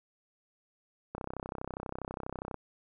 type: click train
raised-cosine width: 1 ms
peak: -23 dBFS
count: 46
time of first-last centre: 1.15-2.543 s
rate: 32.3 Hz
effects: none